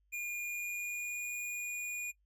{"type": "tone with pitch glide", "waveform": "square", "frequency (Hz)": [2423, 2443], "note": ["D#7", "D#7"], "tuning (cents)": [-47, -32], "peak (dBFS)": -37, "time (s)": [0.12, 2.12], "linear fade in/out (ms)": 20, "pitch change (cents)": 15, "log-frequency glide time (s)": [0.38, 1.29], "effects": ["noise-tail reverb RT60 0.1 s tail -19 dB re dry", "added 50 Hz sine -70 dBFS peak until 2.25 s"]}